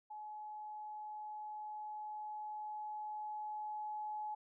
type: tone with level ramp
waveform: sine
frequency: 849 Hz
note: G#5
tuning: 38 cents sharp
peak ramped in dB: -45 to -39 dBFS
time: 0.1-4.35 s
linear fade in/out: 10 ms
effects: none

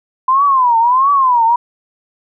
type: tone with vibrato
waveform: sine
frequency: 1017 Hz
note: C6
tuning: 50 cents flat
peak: -8 dBFS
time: 0.28-1.56 s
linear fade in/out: 5 ms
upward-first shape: triangle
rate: 1.5 Hz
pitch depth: 220 cents each way
effects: none

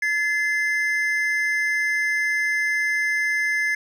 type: tone pair together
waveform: triangle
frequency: 1718 / 2068 Hz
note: A6 / C7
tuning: -42 / -21 cents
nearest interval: minor third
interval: 321 cents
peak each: -21 dBFS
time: 0.02-3.75 s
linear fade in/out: 5 ms
effects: none

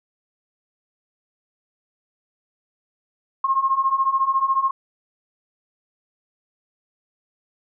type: beating tone pair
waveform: sine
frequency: 1064 / 1078 Hz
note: C6 / C#6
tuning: +29 / -49 cents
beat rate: 14 Hz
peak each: -22 / -19 dBFS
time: 3.44-4.71 s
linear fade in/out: 5 ms
effects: none

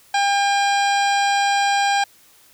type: harmonic tone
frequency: 802 Hz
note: G5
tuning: 39 cents sharp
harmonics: 1 / 2 / 3 / 4 / 5 / 6 / 7 / 9 / 10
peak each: -17 / -23 / -27 / -29 / -31 / -33 / -34 / -36 / -37 dBFS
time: 0.14-2.04 s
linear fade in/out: 5 ms
effects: white hiss -52 dBFS RMS until 2.53 s

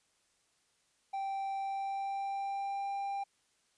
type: tone with pitch glide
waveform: triangle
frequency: 782 to 794.3 Hz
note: G5 to G5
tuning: -4 to +23 cents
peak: -32 dBFS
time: 1.13-3.24 s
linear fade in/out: 10 ms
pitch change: +27 cents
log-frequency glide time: 1.58-2.89 s
effects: white hiss -73 dBFS RMS until 3.77 s + resampled to 22050 Hz

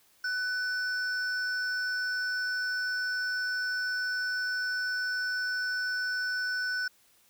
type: tone pair together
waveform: triangle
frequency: 1498 / 5347 Hz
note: F#6 / E8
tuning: +21 / +24 cents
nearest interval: octave + minor seventh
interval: 2203 cents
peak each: -27 / -35 dBFS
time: 0.24-6.88 s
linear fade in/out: 5 ms
effects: tanh soft clip ceiling -21 dBFS + white hiss -64 dBFS RMS until 7.29 s

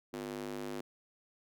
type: tone with high-pass filter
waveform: square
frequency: 50.5 Hz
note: G#1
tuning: 48 cents flat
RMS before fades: -41 dBFS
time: 0.13-0.81 s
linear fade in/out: 5 ms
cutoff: 300 Hz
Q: 2.3
effects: none

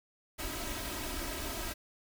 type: noise with comb filter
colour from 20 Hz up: pink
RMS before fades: -38 dBFS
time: 0.38-1.74 s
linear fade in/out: 20 ms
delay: 3.1 ms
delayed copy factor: +0.8
effects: none

